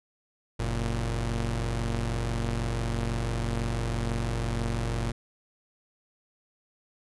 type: tone pair together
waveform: sawtooth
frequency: 46.07 / 116.1 Hz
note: F#1 / A#2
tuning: -7 / -7 cents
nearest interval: octave + major third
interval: 1600 cents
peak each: -26 dBFS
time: 0.59-5.12 s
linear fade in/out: 10 ms
effects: resampled to 24000 Hz